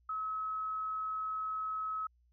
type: tone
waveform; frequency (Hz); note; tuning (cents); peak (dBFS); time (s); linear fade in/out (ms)
sine; 1285; E6; -45; -34; 0.09-2.07; 5
effects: added 60 Hz sine -66 dBFS peak until 2.32 s